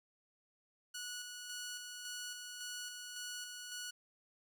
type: tone with tremolo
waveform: 10% pulse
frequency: 1466 Hz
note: F#6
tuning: 16 cents flat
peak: -34 dBFS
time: 0.94-3.91 s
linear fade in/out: 10 ms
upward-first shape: square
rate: 1.8 Hz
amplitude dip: 35%
effects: none